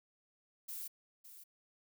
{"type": "noise with echo", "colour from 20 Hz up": "violet", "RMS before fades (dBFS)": -44, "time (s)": [0.68, 0.88], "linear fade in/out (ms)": 10, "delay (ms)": 560, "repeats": 1, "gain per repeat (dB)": -11, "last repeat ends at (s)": 1.44, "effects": []}